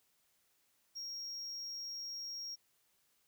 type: tone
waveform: triangle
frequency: 5588 Hz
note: F8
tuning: in tune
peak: -40 dBFS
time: 0.95-2.56 s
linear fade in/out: 20 ms
effects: white hiss -75 dBFS RMS until 3.27 s